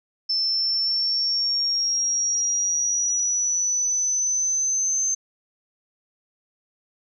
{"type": "exponential sweep", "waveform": "sine", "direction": "up", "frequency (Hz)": [5300, 6272], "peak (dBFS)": -20, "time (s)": [0.29, 5.15], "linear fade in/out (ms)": 10, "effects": []}